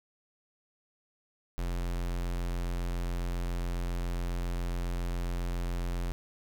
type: tone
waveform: square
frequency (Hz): 43.65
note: F1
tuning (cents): 0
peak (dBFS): -31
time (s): 1.58-6.12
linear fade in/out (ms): 0
effects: none